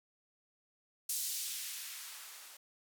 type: noise with band-pass filter sweep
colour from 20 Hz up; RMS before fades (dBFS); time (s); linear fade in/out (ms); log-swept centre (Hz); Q
violet; -42; 1.09-2.57; 5; 6100 to 580; 0.78
effects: none